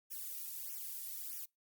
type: noise with flanger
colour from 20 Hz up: violet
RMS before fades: -44 dBFS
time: 0.1-1.46 s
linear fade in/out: 20 ms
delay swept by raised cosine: 0.23 to 1.93 ms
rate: 1.6 Hz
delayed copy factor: -1
effects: noise-tail reverb RT60 0.2 s tail -25 dB re dry + Opus 48 kbps